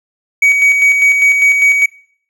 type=tone with tremolo; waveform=triangle; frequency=2260 Hz; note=C#7; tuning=33 cents sharp; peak=-4 dBFS; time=0.42-1.86 s; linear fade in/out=5 ms; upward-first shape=square; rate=5 Hz; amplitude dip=40%; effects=noise-tail reverb RT60 0.6 s tail -23 dB re dry